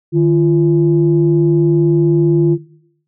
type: tone pair together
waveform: sine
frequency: 152.6 / 342.8 Hz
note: D#3 / F4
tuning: -33 / -32 cents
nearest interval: octave + major second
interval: 1401 cents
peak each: -11 dBFS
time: 0.12-2.58 s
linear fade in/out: 50 ms
effects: noise-tail reverb RT60 0.7 s tail -18 dB re dry + tanh soft clip ceiling -2 dBFS